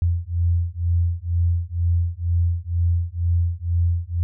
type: beating tone pair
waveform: sine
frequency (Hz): 84.9 / 87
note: F2 / F2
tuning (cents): -48 / -6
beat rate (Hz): 2.1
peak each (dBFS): -21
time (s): 0.02-4.23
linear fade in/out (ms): 0
effects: none